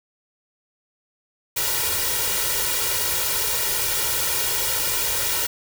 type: noise with comb filter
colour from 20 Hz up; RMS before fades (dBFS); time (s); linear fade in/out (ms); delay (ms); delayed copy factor
white; -23; 1.56-5.47; 10; 2.1; +1
effects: none